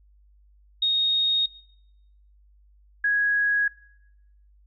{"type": "tone pair in turn", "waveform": "sine", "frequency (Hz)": [3727, 1660.2], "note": ["A#7", "G#6"], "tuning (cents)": [-1, -1], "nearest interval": "octave + major second", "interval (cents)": 1400, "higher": "first", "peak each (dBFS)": -19, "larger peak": "neither", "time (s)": [[0.82, 1.46], [3.04, 3.68]], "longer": "neither", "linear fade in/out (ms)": 5, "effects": ["noise-tail reverb RT60 0.9 s tail -23 dB re dry", "added 50 Hz sine -54 dBFS peak until 4.66 s"]}